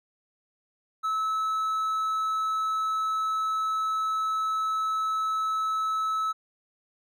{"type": "tone", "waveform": "triangle", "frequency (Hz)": 1300, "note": "E6", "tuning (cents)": -24, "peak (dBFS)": -23, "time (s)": [1.03, 6.33], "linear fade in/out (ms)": 20, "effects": []}